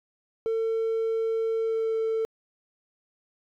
triangle tone with pitch glide, 450 to 446.1 Hz, A4 to A4, +39 to +24 cents, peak -21 dBFS, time 0.46-2.25 s, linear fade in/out 0 ms, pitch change -15 cents, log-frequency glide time 1.58-1.97 s, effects tanh soft clip ceiling -19 dBFS

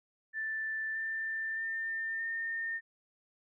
sine tone with pitch steps, 1765 / 1783.4 / 1802.1 / 1820.9 Hz, A6 / A6 / A6 / A#6, +5 / +23 / +41 / -41 cents, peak -33 dBFS, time 0.33-2.81 s, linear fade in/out 50 ms, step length 620 ms, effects none

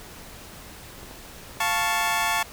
clicks, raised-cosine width 1 ms, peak -28 dBFS, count 6, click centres 1.031 / 1.112 / 1.571 / 1.927 / 2.011 / 2.074 s
20% pulse chord, F augmented, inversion none, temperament equal, 698.5 / 880 / 1108.7 Hz, F5 / A5 / C#6, 0 / 0 / 0 cents, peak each -24 / -20 / -22 dBFS, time 1.6-2.43 s, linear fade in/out 5 ms
effects pink hiss -43 dBFS RMS until 2.52 s

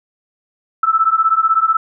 sine beating tone pair, 1309 / 1325 Hz, E6 / E6, -13 / +9 cents, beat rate 16 Hz, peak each -14 / -14 dBFS, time 0.83-1.77 s, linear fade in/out 5 ms, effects none

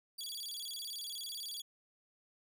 sawtooth tone with vibrato, 3951 Hz, B7, in tune, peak -38 dBFS, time 0.18-1.62 s, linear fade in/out 10 ms, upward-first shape square, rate 18 Hz, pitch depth 280 cents each way, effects none

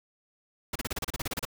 pink noise bursts, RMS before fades -32 dBFS, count 13, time 0.73-1.452 s, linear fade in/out 5 ms, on 26 ms, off 32 ms, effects none

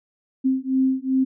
sine beating tone pair, 261.6 / 264.2 Hz, C4 / C4, 0 / +17 cents, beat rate 2.6 Hz, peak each -21 dBFS, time 0.44-1.25 s, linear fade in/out 20 ms, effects none

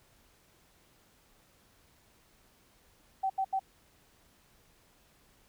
sine tone bursts, 769 Hz, G5, 33 cents flat, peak -27 dBFS, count 3, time 3.23-3.595 s, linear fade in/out 10 ms, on 69 ms, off 79 ms, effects pink hiss -65 dBFS RMS until 5.48 s

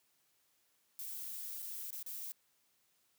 violet noise with dropouts, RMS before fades -44 dBFS, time 0.99-2.32 s, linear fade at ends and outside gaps 0 ms, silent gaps 1.621-1.626 / 1.906-1.928 / 2.027-2.063 s, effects white hiss -75 dBFS RMS until 3.18 s + high-pass 80 Hz 12 dB/octave

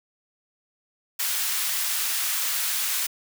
white high-pass noise, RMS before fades -26 dBFS, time 1.19-3.07 s, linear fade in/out 10 ms, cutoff 1200 Hz, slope 12 dB/octave, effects none

